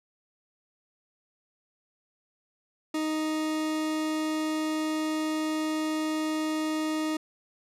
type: tone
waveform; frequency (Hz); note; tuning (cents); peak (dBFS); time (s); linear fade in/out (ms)
40% pulse; 311.3; D#4; +1; -26; 2.94-7.17; 5
effects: low-pass 11000 Hz 12 dB/octave